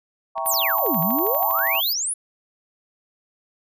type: chord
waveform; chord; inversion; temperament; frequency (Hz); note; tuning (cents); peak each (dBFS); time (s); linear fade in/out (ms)
sine; E diminished seventh; none; equal; 659.3 / 784 / 932.3 / 1108.7; E5 / G5 / Bb5 / Db6; 0 / 0 / 0 / 0; -29; 0.35-1.81; 20
type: click train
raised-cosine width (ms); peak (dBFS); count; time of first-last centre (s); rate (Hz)
0.3; -24; 18; 0.38-1.751; 12.4
type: tone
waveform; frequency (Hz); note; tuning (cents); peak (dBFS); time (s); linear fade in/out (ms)
sine; 14250; A9; +21; -22; 0.45-1.94; 20
type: exponential two-way sweep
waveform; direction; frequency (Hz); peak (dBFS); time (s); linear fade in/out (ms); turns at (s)
sine; down then up; 10930 to 153.6 to 10930; -22; 0.46-2.14; 10; 1
effects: none